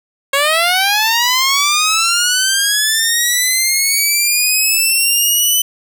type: linear sweep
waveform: 10% pulse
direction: up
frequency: 543 to 3022 Hz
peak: -3 dBFS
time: 0.33-5.62 s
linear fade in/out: 5 ms
effects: none